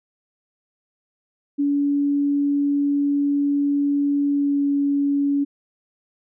sine tone with pitch glide, 285 to 282.9 Hz, C#4 to C#4, +48 to +35 cents, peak -17 dBFS, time 1.58-5.45 s, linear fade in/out 20 ms, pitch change -13 cents, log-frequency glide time 4.29-4.64 s, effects none

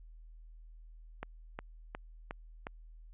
click train, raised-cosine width 0.5 ms, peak -24 dBFS, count 5, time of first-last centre 1.23-2.669 s, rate 2.78 Hz, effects added 40 Hz sine -50 dBFS peak until 3.13 s + resampled to 8000 Hz

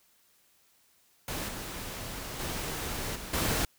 pink noise with level steps, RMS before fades -35 / -39 / -35 / -41 / -29 dBFS, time 1.28-3.65 s, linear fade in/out 2 ms, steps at 1.48 / 2.39 / 3.15 / 3.33 s, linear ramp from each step 10 ms, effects white hiss -66 dBFS RMS until 3.78 s

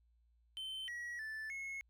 triangle tone with pitch steps, 3083 / 1917 / 1755 / 2177 Hz, G7 / A#6 / A6 / C#7, -29 / +48 / -5 / -32 cents, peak -40 dBFS, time 0.57-1.81 s, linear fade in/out 0 ms, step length 310 ms, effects added 58 Hz sine -69 dBFS peak until 1.89 s

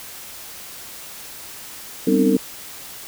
sine tone cluster, 195.7 / 252.7 / 267 / 306.5 / 452.6 Hz, G3 / B3 / C4 / D#4 / A4, -3 / +40 / +35 / -26 / +49 cents, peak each -20 dBFS, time 2.07-2.37 s, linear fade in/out 5 ms, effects white hiss -37 dBFS RMS until 3.07 s

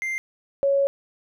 triangle / sine tone pair in turn, 2093 / 555.3 Hz, C7 / C#5, 0 / +3 cents, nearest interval octave + major seventh, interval 2297 cents, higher first, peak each -23 / -17 dBFS, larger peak second, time 0.02-0.18 / 0.63-0.87 s, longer second, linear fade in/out 0 ms, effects none

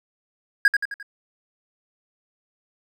triangle tone with echo, 1637 Hz, G#6, 25 cents flat, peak -9 dBFS, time 0.65-0.68 s, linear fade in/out 2 ms, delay 87 ms, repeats 4, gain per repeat -6 dB, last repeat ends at 1.028 s, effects none

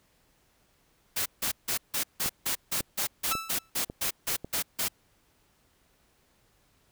white noise bursts, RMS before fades -29 dBFS, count 15, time 1.16-4.885 s, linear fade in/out 10 ms, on 99 ms, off 160 ms
click train, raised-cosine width 2 ms, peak -23 dBFS, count 5, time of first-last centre 2.26-4.446 s, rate 1.83 Hz
sawtooth tone with exponential decay, 1318.5 Hz, E6, in tune, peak -22 dBFS, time 3.31-3.7 s, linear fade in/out 5 ms, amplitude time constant 83 ms
effects pink hiss -67 dBFS RMS until 6.91 s

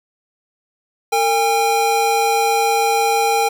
square tone pair together, 454.6 / 809 Hz, A#4 / G#5, -43 / -46 cents, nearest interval minor seventh, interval 997 cents, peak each -20 / -16 dBFS, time 1.12-3.49 s, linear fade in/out 10 ms, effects 8-bit

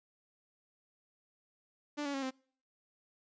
sawtooth tone with pitch steps, 293.7 / 282.6 / 271.8 / 261.5 Hz, D4 / C#4 / C#4 / C4, 0 / +34 / -34 / -1 cents, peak -31 dBFS, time 1.97-2.31 s, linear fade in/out 20 ms, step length 85 ms, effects noise-tail reverb RT60 0.5 s tail -26 dB re dry + resampled to 16000 Hz

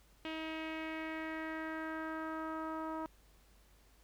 sawtooth tone with low-pass filter sweep, 318 Hz, D#4, 38 cents sharp, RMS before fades -41 dBFS, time 0.25-3.06 s, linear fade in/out 0 ms, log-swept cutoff 2900 to 1100 Hz, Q 3.2, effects added 50 Hz sine -64 dBFS peak until 4.03 s + pink hiss -68 dBFS RMS until 4.03 s

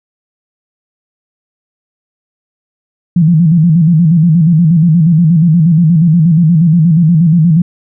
sine tone with vibrato, 164.81 Hz, E3, in tune, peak -4 dBFS, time 3.16-7.62 s, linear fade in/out 5 ms, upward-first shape square, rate 8.4 Hz, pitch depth 100 cents each way, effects none

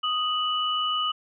sine tone pair together, 1244.5 / 2958 Hz, D#6 / F#7, 0 / -1 cents, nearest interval octave + minor third, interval 1499 cents, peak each -26 dBFS, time 0.03-1.12 s, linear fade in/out 10 ms, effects none

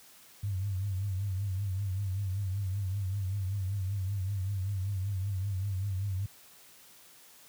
sine tone with vibrato, 97.1 Hz, G2, 16 cents flat, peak -29 dBFS, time 0.43-6.26 s, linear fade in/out 5 ms, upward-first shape triangle, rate 5.2 Hz, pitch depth 110 cents each way, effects white hiss -56 dBFS RMS until 7.48 s + high-pass 60 Hz 12 dB/octave

